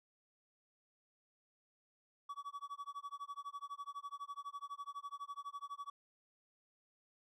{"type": "tone with tremolo", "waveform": "triangle", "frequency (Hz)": 1138, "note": "C#6", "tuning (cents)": 45, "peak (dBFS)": -39, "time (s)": [2.29, 5.9], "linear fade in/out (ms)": 5, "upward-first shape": "sine", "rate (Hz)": 12, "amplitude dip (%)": 100, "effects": []}